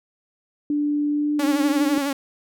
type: tone with pitch glide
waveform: sine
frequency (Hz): 293.7 to 298.3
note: D4 to D4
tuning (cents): 0 to +27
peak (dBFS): -19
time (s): 0.7-1.98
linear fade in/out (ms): 2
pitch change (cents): +27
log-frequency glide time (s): 1.1-1.47
type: tone with vibrato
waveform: sawtooth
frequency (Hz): 279.7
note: C#4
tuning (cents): +16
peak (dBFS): -18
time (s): 1.39-2.13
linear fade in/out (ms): 5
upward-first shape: sine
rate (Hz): 12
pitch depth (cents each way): 53
effects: none